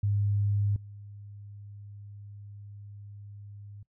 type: tone with level steps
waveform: sine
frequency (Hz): 101.9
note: G#2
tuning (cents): -32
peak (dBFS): -24 / -43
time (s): 0.03-3.83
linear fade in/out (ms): 5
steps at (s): 0.76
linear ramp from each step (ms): 2
effects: noise-tail reverb RT60 0.1 s tail -20 dB re dry